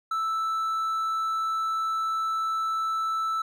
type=tone; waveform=triangle; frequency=1318.5 Hz; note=E6; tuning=in tune; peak=-23 dBFS; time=0.11-3.42 s; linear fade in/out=5 ms; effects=none